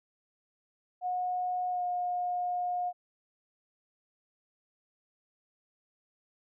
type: tone with pitch glide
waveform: sine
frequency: 726 to 716 Hz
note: F#5 to F5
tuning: -33 to +43 cents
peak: -29 dBFS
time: 1.01-2.93 s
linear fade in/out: 50 ms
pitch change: -24 cents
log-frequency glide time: 1.7-1.83 s
effects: none